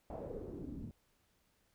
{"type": "noise with low-pass filter sweep", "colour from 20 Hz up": "pink", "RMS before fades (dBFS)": -45, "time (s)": [0.1, 0.91], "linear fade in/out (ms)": 0, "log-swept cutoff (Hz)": [690, 210], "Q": 3.8, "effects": ["pink hiss -75 dBFS RMS until 1.74 s"]}